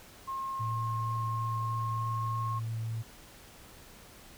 sine tone with pitch glide, 1071 to 1080.3 Hz, C6 to C#6, +40 to -45 cents, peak -33 dBFS, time 0.27-2.6 s, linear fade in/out 20 ms, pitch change +15 cents, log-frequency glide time 1.59-2.34 s
sine tone, 112.9 Hz, A2, 45 cents sharp, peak -32 dBFS, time 0.59-3.03 s, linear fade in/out 20 ms
effects pink hiss -53 dBFS RMS until 4.37 s

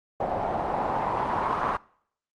white noise with low-pass filter sweep, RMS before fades -27 dBFS, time 0.2-1.77 s, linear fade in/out 5 ms, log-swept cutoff 700 to 1100 Hz, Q 3.4, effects noise-tail reverb RT60 0.6 s tail -23 dB re dry + Opus 32 kbps

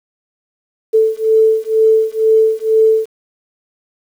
sine beating tone pair, 440 / 442.1 Hz, A4 / A4, 0 / +8 cents, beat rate 2.1 Hz, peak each -12 dBFS, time 0.93-3.06 s, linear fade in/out 20 ms, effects 7-bit

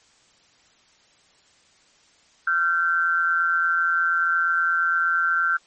sine tone pair together, 1376 / 1544.5 Hz, F6 / G6, -26 / -26 cents, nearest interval major second, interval 200 cents, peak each -21 dBFS, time 2.47-5.57 s, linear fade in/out 5 ms, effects white hiss -58 dBFS RMS until 5.66 s + MP3 32 kbps

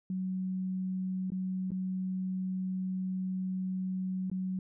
sine tone with dropouts, 186.6 Hz, F#3, 15 cents sharp, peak -31 dBFS, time 0.1-4.59 s, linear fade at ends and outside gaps 2 ms, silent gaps 1.303-1.319 / 1.706-1.717 / 4.3-4.315 s, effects none

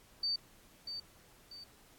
sine tone with echo, 4591 Hz, D8, 40 cents flat, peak -31 dBFS, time 0.23-0.36 s, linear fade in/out 5 ms, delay 640 ms, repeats 2, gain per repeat -8 dB, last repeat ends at 1.64 s, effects pink hiss -62 dBFS RMS until 1.98 s + AAC 64 kbps

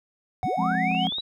triangle tone with tremolo, 740 Hz, F#5, in tune, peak -22 dBFS, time 0.43-1.07 s, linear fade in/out 0 ms, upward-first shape triangle, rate 5.4 Hz, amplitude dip 25%
sine linear sweep, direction up, 43.65 to 3951 Hz, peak -27 dBFS, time 0.43-1.21 s, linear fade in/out 10 ms
sine chord, F minor, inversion none, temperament equal, 174.61 / 207.7 / 261.6 Hz, F3 / Ab3 / C4, 0 / 0 / 0 cents, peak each -28 / -29 / -30 dBFS, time 0.57-1.1 s, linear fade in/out 20 ms
clicks, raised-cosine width 1 ms, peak -28 dBFS, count 9, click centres 0.623 / 0.66 / 0.714 / 0.751 / 0.914 / 0.949 / 1.053 / 1.123 / 1.184 s
effects none

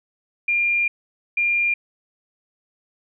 sine tone bursts at uneven times, 2400 Hz, D7, 37 cents sharp, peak -17 dBFS, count 2, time 0.48-0.88 / 1.37-1.74 s, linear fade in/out 5 ms, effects none

